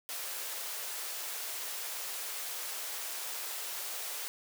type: high-pass noise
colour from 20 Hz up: white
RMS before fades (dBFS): -39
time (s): 0.09-4.28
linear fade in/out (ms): 0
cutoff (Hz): 420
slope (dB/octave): 24
effects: none